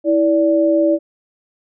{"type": "tone pair together", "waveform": "sine", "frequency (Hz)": [326.5, 580.8], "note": ["E4", "D5"], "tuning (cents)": [-17, -19], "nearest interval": "minor seventh", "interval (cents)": 998, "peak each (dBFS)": -14, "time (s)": [0.04, 0.99], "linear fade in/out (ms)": 50, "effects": []}